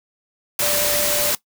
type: tone in noise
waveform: sine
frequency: 587.3 Hz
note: D5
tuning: in tune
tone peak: -24 dBFS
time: 0.62-1.31 s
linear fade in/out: 2 ms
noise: white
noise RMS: -20 dBFS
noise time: 0.59-1.35 s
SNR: -7 dB
effects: noise-tail reverb RT60 0.1 s tail -18 dB re dry